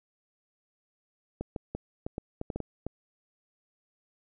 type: clicks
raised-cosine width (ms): 2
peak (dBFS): -20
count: 10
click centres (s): 1.41 / 1.562 / 1.75 / 2.065 / 2.181 / 2.414 / 2.502 / 2.56 / 2.603 / 2.866
effects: none